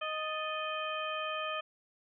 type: harmonic tone with a mistuned harmonic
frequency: 622.3 Hz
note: D#5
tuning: in tune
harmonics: 1 / 2 / 3 / 4 / 5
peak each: -39 / -37 / -45 / -41 / -42 dBFS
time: 0.01-1.61 s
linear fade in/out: 10 ms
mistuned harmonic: 3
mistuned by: -100 cents
effects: none